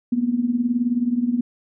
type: tone with tremolo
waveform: sine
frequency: 241.7 Hz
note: B3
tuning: 37 cents flat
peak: -14 dBFS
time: 0.12-1.41 s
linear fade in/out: 5 ms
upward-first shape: triangle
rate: 19 Hz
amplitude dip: 85%
effects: none